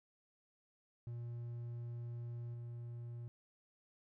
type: tone with level steps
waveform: triangle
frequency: 118.8 Hz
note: A#2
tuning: 33 cents sharp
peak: -40 / -42 dBFS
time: 1.07-3.28 s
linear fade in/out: 0 ms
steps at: 2.54 s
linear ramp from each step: 2 ms
effects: none